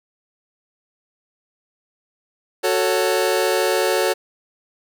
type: chord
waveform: sawtooth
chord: F# minor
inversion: none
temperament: just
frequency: 370 / 444 / 555 Hz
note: F#4 / A4 / C#5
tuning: 0 / +16 / +2 cents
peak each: -17 dBFS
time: 2.63-4.14 s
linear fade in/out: 20 ms
effects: none